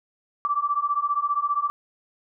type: beating tone pair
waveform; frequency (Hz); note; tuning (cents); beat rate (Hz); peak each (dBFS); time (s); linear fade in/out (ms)
sine; 1155 / 1170; D6 / D6; -29 / -7; 15; -25 / -24; 0.45-1.7; 0
effects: none